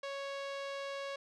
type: tone with low-pass filter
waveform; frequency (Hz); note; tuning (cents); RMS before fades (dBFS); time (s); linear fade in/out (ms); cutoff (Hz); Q
sawtooth; 554.4; C#5; 0; -41; 0.03-1.16; 5; 4500; 1.1
effects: none